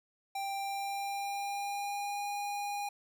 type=tone with pitch glide; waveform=square; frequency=788 to 814.8 Hz; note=G5 to G#5; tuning=+9 to -33 cents; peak=-35 dBFS; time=0.35-2.89 s; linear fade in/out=5 ms; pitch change=+58 cents; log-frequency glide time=0.49-2.26 s; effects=none